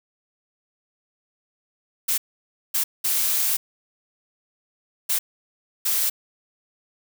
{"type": "noise bursts at uneven times", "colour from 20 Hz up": "blue", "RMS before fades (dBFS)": -22, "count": 5, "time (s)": [[2.08, 2.18], [2.74, 2.84], [3.04, 3.57], [5.09, 5.19], [5.85, 6.1]], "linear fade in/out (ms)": 10, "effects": []}